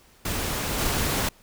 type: noise with level steps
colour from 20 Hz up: pink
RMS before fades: -28 / -25 dBFS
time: 0.25-1.29 s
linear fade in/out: 5 ms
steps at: 0.78 s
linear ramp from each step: 5 ms
effects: pink hiss -56 dBFS RMS until 1.42 s